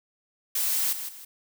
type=noise with echo; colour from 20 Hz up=blue; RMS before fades=-26 dBFS; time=0.55-0.93 s; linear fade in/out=5 ms; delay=160 ms; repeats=2; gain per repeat=-9 dB; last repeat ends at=1.25 s; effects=none